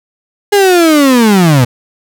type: linear sweep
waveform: 35% pulse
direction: down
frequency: 415.3 to 117 Hz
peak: -3 dBFS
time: 0.52-1.65 s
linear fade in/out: 10 ms
effects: none